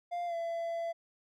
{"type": "tone with pitch glide", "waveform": "triangle", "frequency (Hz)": [698.5, 672.4], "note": ["F5", "E5"], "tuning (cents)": [0, 34], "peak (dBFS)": -31, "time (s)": [0.11, 0.93], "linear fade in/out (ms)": 20, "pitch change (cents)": -66, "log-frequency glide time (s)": [0.26, 0.35], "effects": []}